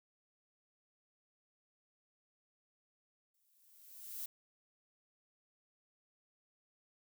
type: noise with exponential growth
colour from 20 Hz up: violet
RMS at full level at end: -41 dBFS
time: 3.34-4.26 s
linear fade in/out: 5 ms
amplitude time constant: 200 ms
effects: none